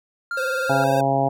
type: tone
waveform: triangle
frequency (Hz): 1396.9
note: F6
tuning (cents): 0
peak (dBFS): -22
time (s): 0.31-0.84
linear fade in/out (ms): 2
type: tone with vibrato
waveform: square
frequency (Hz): 523.3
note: C5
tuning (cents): 0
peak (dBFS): -25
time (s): 0.37-1.01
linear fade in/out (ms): 5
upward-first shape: sine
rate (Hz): 20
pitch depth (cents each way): 53
type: harmonic tone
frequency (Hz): 136.5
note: C#3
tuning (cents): -26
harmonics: 1 / 2 / 3 / 4 / 5 / 6 / 7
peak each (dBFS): -25 / -26 / -29 / -26 / -21 / -23 / -32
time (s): 0.69-1.29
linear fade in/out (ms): 10
effects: none